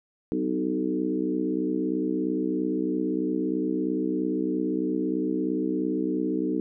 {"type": "harmonic tone with a mistuned harmonic", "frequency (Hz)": 63.1, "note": "B1", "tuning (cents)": 38, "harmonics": [3, 4, 5, 6, 7], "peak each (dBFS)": [-33, -30, -27, -33, -33], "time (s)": [0.32, 6.6], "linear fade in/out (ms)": 0, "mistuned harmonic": 5, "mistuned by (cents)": -31, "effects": []}